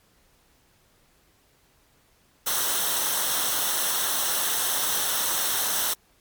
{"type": "noise with comb filter", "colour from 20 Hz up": "white", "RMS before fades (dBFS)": -25, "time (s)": [2.46, 5.94], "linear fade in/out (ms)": 10, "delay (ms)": 0.42, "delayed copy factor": -0.65, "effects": ["pink hiss -62 dBFS RMS until 6.2 s", "MP3 96 kbps"]}